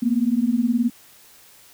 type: beating tone pair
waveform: sine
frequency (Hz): 228.3 / 247.3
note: A#3 / B3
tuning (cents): -36 / +3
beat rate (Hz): 19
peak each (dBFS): -20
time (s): 0.02-0.9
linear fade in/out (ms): 10
effects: white hiss -50 dBFS RMS until 1.73 s